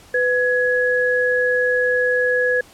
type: tone pair together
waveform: sine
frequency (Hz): 498.9 / 1678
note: B4 / G#6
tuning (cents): +17 / +17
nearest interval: octave + major sixth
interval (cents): 2100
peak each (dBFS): -18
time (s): 0.14-2.61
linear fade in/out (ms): 5
effects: pink hiss -47 dBFS RMS until 2.73 s + low-pass 12000 Hz 12 dB/octave